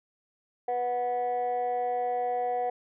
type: tone pair together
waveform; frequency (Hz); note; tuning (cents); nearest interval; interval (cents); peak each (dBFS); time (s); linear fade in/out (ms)
sine; 491.2 / 736; B4 / F#5; -9 / -9; perfect fifth; 700; -29 / -26; 0.68-2.7; 5
effects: tanh soft clip ceiling -23 dBFS